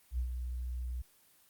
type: tone with ADSR envelope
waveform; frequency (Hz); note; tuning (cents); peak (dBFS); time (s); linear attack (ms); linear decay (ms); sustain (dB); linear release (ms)
sine; 61.74; B1; 0; -29; 0.11-1.02; 73; 89; -6; 8
effects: white hiss -65 dBFS RMS until 1.49 s + Opus 24 kbps